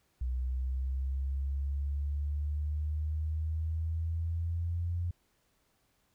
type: linear sweep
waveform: sine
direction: up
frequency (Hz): 62.2 to 87.31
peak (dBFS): -30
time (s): 0.21-5.11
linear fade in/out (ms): 5
effects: pink hiss -73 dBFS RMS until 6.14 s